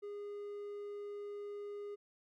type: tone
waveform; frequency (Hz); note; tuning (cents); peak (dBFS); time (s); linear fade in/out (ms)
triangle; 409.9; G#4; -23; -40; 0.02-1.96; 20
effects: none